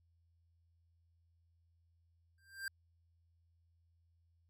square tone with exponential growth, 1582 Hz, G6, 15 cents sharp, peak -37 dBFS, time 2.38-2.68 s, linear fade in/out 2 ms, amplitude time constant 65 ms, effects added 84 Hz sine -70 dBFS peak until 4.49 s

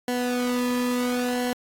sawtooth tone with flanger, 246.9 Hz, B3, in tune, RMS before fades -25 dBFS, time 0.08-1.53 s, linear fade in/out 2 ms, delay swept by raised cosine 0.82 to 1.39 ms, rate 0.73 Hz, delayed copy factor -0.75, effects AAC 64 kbps

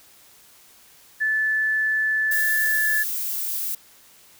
sine tone with pitch glide, 1743 to 1730 Hz, A6 to A6, -17 to -30 cents, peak -19 dBFS, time 1.2-3.04 s, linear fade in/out 20 ms, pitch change -13 cents, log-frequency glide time 2.63-2.89 s
violet noise, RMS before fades -27 dBFS, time 2.31-3.75 s, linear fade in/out 5 ms
effects white hiss -52 dBFS RMS until 4.39 s

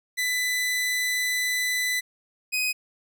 sawtooth tone pair in turn, 1997 / 2507 Hz, B6 / D#7, +19 / +12 cents, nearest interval major third, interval 393 cents, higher second, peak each -20 dBFS, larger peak neither, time 0.17-2.01 / 2.52-2.73 s, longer first, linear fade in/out 20 ms, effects none

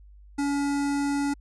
square tone with notch filter, 283.4 Hz, C#4, 38 cents sharp, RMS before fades -26 dBFS, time 0.38-1.34 s, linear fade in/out 10 ms, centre 3200 Hz, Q 1.5, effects added 50 Hz sine -47 dBFS peak until 1.4 s + resampled to 24000 Hz

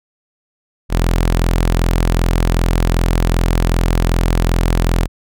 sawtooth tone, 42.6 Hz, F1, 42 cents flat, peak -8 dBFS, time 0.89-5.08 s, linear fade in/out 50 ms, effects none

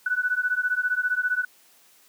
sine beating tone pair, 1480 / 1495 Hz, F#6 / F#6, 0 / +17 cents, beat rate 15 Hz, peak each -25 dBFS, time 0.06-1.45 s, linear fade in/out 5 ms, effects white hiss -57 dBFS RMS until 2.08 s + high-pass 200 Hz 12 dB/octave

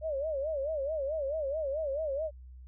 sine tone with vibrato, 587.3 Hz, D5, in tune, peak -30 dBFS, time 0.01-2.31 s, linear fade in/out 50 ms, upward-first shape sine, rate 4.6 Hz, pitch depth 160 cents each way, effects added 63 Hz sine -46 dBFS peak until 2.67 s

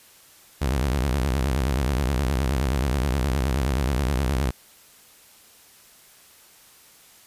sawtooth tone with vibrato, 66.4 Hz, C2, 26 cents sharp, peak -17 dBFS, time 0.61-4.51 s, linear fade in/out 10 ms, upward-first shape sine, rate 9.5 Hz, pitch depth 200 cents each way, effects white hiss -52 dBFS RMS until 7.26 s + resampled to 32000 Hz

